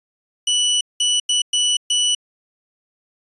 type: tone bursts at uneven times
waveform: sawtooth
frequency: 2960 Hz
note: F#7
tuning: in tune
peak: -12 dBFS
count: 5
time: 0.47-0.81 / 1-1.2 / 1.29-1.42 / 1.53-1.77 / 1.9-2.15 s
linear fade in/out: 5 ms
effects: resampled to 24000 Hz